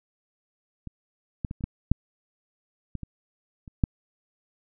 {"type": "clicks", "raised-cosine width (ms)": 5, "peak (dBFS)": [-24, -15, -21, -30, -15, -6, -20, -23, -30, -8], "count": 10, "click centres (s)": [0.873, 1.448, 1.511, 1.608, 1.64, 1.916, 2.953, 3.033, 3.678, 3.838], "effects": []}